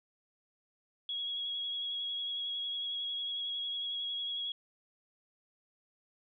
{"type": "tone with vibrato", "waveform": "sine", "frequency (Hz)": 3322, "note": "G#7", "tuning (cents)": 0, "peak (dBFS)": -34, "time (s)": [1.09, 4.52], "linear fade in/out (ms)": 2, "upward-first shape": "sine", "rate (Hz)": 11, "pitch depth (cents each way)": 18, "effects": []}